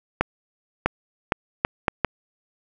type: accelerating click train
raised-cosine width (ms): 0.5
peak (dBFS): -3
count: 6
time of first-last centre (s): 0.21-2.047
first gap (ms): 650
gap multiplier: 0.71
effects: none